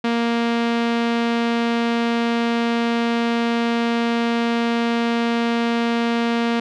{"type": "tone with low-pass filter", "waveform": "sawtooth", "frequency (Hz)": 233.6, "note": "A#3", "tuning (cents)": 4, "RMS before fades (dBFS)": -20, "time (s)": [0.04, 6.6], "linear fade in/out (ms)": 5, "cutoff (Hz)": 3500, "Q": 1.1, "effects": []}